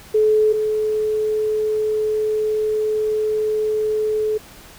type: tone pair in turn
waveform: sine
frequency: 429.9 / 429.9 Hz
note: A4 / A4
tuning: -40 / -40 cents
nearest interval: unison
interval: 0 cents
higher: neither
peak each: -12 / -17 dBFS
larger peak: first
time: 0.14-0.53 / 0.53-4.38 s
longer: second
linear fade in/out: 10 ms
effects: pink hiss -43 dBFS RMS until 4.78 s